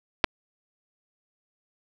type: clicks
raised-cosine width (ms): 0.3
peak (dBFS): -3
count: 2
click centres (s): 0.241 / 0.244
effects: none